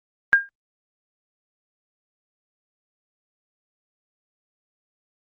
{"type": "tone with exponential decay", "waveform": "sine", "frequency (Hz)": 1609, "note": "G6", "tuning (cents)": 45, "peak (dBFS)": -7, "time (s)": [0.33, 0.49], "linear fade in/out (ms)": 0, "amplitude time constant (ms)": 33, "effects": ["Opus 32 kbps"]}